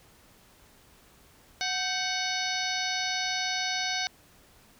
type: harmonic tone with a mistuned harmonic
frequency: 740 Hz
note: F#5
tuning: in tune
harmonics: 1 / 2 / 3 / 4 / 5 / 6 / 7 / 8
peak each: -35 / -35 / -35 / -39 / -35 / -35 / -38 / -38 dBFS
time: 1.61-4.07 s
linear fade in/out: 0 ms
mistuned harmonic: 2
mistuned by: +84 cents
effects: pink hiss -58 dBFS RMS until 4.79 s